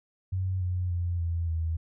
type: tone with pitch steps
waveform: sine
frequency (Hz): 93.5 / 90.32 / 87.24 / 84.27 / 81.4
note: F#2 / F#2 / F2 / E2 / E2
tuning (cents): +19 / -41 / -1 / +39 / -21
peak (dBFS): -26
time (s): 0.32-1.77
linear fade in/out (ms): 10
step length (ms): 290
effects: none